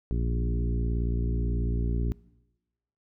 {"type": "harmonic tone with a mistuned harmonic", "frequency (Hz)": 58.27, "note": "A#1", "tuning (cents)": 0, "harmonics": [1, 2, 3, 4, 5, 6, 7], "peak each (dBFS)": [-26, -32, -36, -38, -40, -42, -43], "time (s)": [0.11, 2.12], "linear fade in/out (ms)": 0, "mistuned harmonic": 2, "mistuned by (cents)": 16, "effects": ["noise-tail reverb RT60 1.0 s tail -22 dB re dry"]}